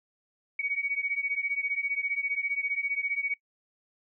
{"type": "beating tone pair", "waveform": "sine", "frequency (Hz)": [2244, 2259], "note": ["C#7", "C#7"], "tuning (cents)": [21, 32], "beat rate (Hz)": 15, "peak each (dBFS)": [-30, -32], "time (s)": [0.59, 3.34], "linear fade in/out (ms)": 5, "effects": ["noise-tail reverb RT60 0.1 s tail -19 dB re dry"]}